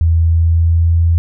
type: tone with pitch glide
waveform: sine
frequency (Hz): 82.41 to 83.8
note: E2 to E2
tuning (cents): 0 to +29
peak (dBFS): -8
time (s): 0.01-1.18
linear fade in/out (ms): 0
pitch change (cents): +29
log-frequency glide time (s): 0.2-1.02
effects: none